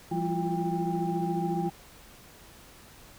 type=tone cluster; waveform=sine; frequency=170.7 / 198.2 / 337.6 / 351.8 / 798 Hz; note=F3 / G3 / E4 / F4 / G5; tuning=-39 / +19 / +41 / +13 / +31 cents; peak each=-30 / -36 / -33 / -34 / -32 dBFS; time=0.11-1.7 s; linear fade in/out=10 ms; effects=tanh soft clip ceiling -17 dBFS + pink hiss -52 dBFS RMS until 3.18 s